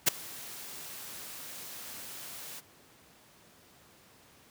white noise with ADSR envelope, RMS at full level -20 dBFS, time 0.06-2.61 s, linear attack 22 ms, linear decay 7 ms, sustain -24 dB, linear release 26 ms, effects pink hiss -59 dBFS RMS until 4.5 s + high-pass 100 Hz 12 dB/octave

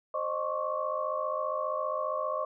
sine tone cluster, 527 / 614 / 1082 / 1137 Hz, C5 / D#5 / C#6 / C#6, +12 / -23 / -42 / +44 cents, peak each -36 / -33 / -35 / -35 dBFS, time 0.14-2.45 s, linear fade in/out 5 ms, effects none

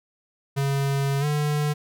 square tone with pitch glide, 138.59 to 148.54 Hz, C#3 to D3, 0 to +20 cents, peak -22 dBFS, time 0.56-1.74 s, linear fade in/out 20 ms, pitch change +120 cents, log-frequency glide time 1.2-1.25 s, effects none

